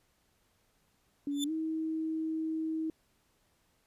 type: tone with pitch glide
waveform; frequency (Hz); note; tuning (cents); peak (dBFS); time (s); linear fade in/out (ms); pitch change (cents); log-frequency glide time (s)
sine; 285.5 to 318.6; D4 to D#4; -49 to +41; -31; 1.27-2.9; 2; +190; 1.45-1.51
type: tone with exponential growth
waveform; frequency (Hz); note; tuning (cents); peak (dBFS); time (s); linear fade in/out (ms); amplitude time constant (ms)
sawtooth; 3528; A7; +4; -27; 1.31-1.44; 2; 28
effects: pink hiss -72 dBFS RMS until 3.86 s + resampled to 32000 Hz